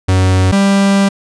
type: tone pair in turn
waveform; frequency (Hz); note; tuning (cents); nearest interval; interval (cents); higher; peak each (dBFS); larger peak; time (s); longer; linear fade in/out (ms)
45% pulse; 93.6 / 197.42; F#2 / G3; +20 / +13; octave + minor second; 1293; second; -8; neither; 0.08-0.52 / 0.52-1.09; second; 10
effects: resampled to 22050 Hz